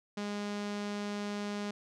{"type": "tone with low-pass filter", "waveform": "sawtooth", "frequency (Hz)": 205.5, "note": "G#3", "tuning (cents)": -18, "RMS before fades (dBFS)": -37, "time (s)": [0.17, 1.71], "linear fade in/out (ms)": 5, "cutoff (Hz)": 5800, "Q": 1.1, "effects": []}